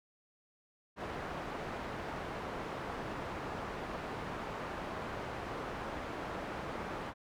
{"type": "low-pass noise", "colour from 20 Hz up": "white", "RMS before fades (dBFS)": -41, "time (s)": [0.96, 7.14], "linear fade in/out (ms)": 50, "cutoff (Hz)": 1100, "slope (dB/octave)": 12, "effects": []}